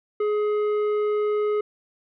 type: tone with tanh clipping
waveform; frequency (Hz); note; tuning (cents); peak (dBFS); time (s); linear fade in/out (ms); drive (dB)
triangle; 420; G#4; +19; -22; 0.2-1.61; 5; 13
effects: none